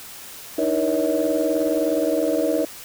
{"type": "tone cluster", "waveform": "sine", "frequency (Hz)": [302.4, 321.7, 478.9, 562, 639], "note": ["D#4", "E4", "A#4", "C#5", "D#5"], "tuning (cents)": [-49, -42, 47, 24, 46], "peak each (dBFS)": -24, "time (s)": [0.58, 2.65], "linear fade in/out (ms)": 5, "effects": ["tanh soft clip ceiling -11 dBFS", "white hiss -39 dBFS RMS until 2.84 s"]}